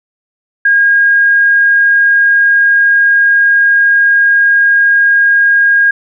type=tone; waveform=sine; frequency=1627 Hz; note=G#6; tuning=36 cents flat; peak=-5 dBFS; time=0.65-5.91 s; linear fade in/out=5 ms; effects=none